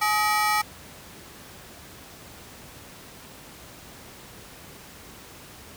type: ring-modulated tone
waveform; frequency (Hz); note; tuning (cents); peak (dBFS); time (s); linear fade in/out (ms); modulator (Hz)
30% pulse; 1056; C6; +16; -15; 0.01-0.62; 10; 209
effects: pink hiss -45 dBFS RMS until 5.76 s + high-pass 60 Hz 12 dB/octave